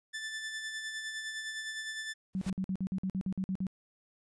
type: tone with tremolo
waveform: sawtooth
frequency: 1760 Hz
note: A6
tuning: in tune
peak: -32 dBFS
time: 0.13-2.14 s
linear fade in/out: 20 ms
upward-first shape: sine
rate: 9.8 Hz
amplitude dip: 40%
type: noise with exponential growth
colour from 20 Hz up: pink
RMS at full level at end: -39 dBFS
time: 2.33-2.5 s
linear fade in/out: 5 ms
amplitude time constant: 36 ms
type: tone bursts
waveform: sine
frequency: 188.9 Hz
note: F#3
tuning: 36 cents sharp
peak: -30 dBFS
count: 12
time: 2.35-3.668 s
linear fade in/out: 0 ms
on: 64 ms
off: 50 ms
effects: resampled to 22050 Hz